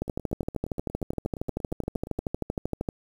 two click trains, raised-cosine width 2 ms, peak -14 / -24 dBFS, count 38 / 19, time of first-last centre 0.02-2.888 / 0.08-2.188 s, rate 12.9 / 8.54 Hz, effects 8-bit

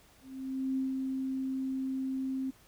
sine tone with ADSR envelope, 264.3 Hz, C4, 18 cents sharp, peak -28 dBFS, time 0.21-2.51 s, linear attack 560 ms, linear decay 150 ms, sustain -3 dB, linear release 14 ms, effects pink hiss -61 dBFS RMS until 2.67 s

